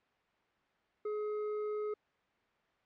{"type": "tone with hard clipping", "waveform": "sine", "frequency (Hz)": 422.2, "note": "G#4", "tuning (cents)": 29, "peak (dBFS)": -36, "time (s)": [1.05, 1.94], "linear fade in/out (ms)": 5, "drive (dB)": 7, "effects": ["white hiss -72 dBFS RMS until 2.85 s", "low-pass 2000 Hz 12 dB/octave"]}